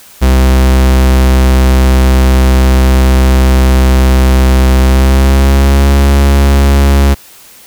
45% pulse tone with pitch glide, 64.9 to 69.16 Hz, C2 to C#2, -13 to -3 cents, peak -4 dBFS, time 0.21-7.15 s, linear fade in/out 20 ms, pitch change +110 cents, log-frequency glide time 4.79-5.92 s, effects white hiss -37 dBFS RMS until 7.66 s

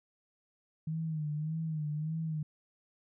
sine tone with vibrato, 155.56 Hz, D#3, in tune, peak -32 dBFS, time 0.87-2.43 s, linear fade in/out 5 ms, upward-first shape sine, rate 1.7 Hz, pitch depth 71 cents each way, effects none

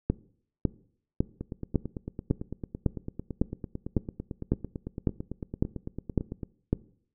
two click trains, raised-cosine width 3 ms, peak -21 / -10 dBFS, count 46 / 13, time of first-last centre 1.41-6.432 / 0.1-6.73 s, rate 8.96 / 1.81 Hz, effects noise-tail reverb RT60 0.6 s tail -21 dB re dry

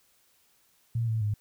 sine tone with pitch steps, 115.9 / 111.4 / 104.7 Hz, A#2 / A2 / G#2, -10 / +22 / +15 cents, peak -25 dBFS, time 0.95-1.34 s, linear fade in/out 5 ms, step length 130 ms, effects white hiss -66 dBFS RMS until 1.4 s

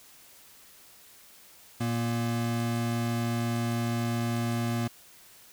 square tone pair together, 116.54 / 236.2 Hz, A#2 / A#3, 0 / +23 cents, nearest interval octave, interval 1223 cents, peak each -30 / -31 dBFS, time 1.8-4.88 s, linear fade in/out 10 ms, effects white hiss -54 dBFS RMS until 5.52 s

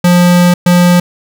square tone bursts at uneven times, 176.7 Hz, F3, 21 cents sharp, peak -5 dBFS, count 2, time 0.04-0.54 / 0.66-1 s, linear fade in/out 5 ms, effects none

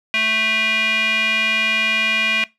square tone with band-pass filter, 220 Hz, A3, in tune, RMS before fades -18 dBFS, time 0.14-2.44 s, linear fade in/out 0 ms, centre 2500 Hz, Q 6.2, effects noise-tail reverb RT60 0.2 s tail -20 dB re dry

